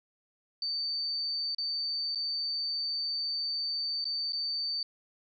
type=tone with dropouts; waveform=sine; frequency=4577 Hz; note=D8; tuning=45 cents flat; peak=-30 dBFS; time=0.62-4.83 s; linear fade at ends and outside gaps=2 ms; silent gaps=1.548-1.583 / 2.149-2.156 / 4.043-4.053 / 4.323-4.331 s; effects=none